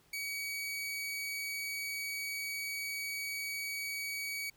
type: tone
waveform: sawtooth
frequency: 2263 Hz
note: C#7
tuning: 35 cents sharp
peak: -33 dBFS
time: 0.13-4.5 s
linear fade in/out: 5 ms
effects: pink hiss -67 dBFS RMS until 4.56 s